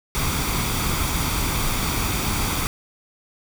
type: noise with comb filter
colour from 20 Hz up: pink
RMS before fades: -23 dBFS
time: 0.15-2.67 s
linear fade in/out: 0 ms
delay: 0.86 ms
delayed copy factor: +0.5
effects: none